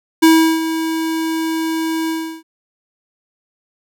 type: tone with ADSR envelope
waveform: square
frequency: 323.1 Hz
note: E4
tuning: 35 cents flat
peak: -6 dBFS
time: 0.22-2.43 s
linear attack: 14 ms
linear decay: 360 ms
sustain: -12 dB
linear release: 340 ms
effects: none